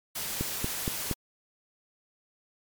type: noise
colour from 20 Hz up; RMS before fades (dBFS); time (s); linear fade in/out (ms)
white; -34; 0.15-1.14; 10
type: click train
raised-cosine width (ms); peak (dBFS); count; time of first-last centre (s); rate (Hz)
3; -16; 4; 0.41-1.113; 4.27
effects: MP3 96 kbps